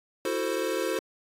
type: chord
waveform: square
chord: F# half-diminished seventh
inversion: third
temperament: equal with one note detuned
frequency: 329.6 / 370 / 444.9 / 523.3 Hz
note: E4 / F#4 / A4 / C5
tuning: 0 / 0 / +19 / 0 cents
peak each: -34 / -33 / -33 / -32 dBFS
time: 0.25-0.99 s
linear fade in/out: 2 ms
effects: AAC 48 kbps